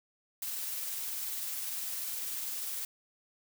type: noise with tremolo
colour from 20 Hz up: blue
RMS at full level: -36 dBFS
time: 0.42-2.85 s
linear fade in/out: 2 ms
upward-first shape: sine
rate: 20 Hz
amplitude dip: 25%
effects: none